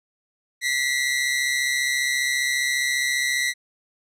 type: tone pair together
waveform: sawtooth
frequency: 1945.2 / 2080 Hz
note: B6 / C7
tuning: -27 / -11 cents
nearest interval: minor second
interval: 116 cents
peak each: -19 / -22 dBFS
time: 0.61-3.54 s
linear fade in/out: 50 ms
effects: low-pass 11000 Hz 12 dB/octave